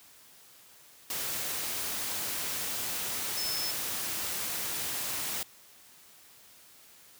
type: tone in noise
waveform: sine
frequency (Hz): 5240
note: E8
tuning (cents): -11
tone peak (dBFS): -33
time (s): 3.37-3.71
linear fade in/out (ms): 2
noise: white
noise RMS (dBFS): -34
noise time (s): 1.1-5.43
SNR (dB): -2
effects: white hiss -56 dBFS RMS until 7.19 s + high-pass 60 Hz 12 dB/octave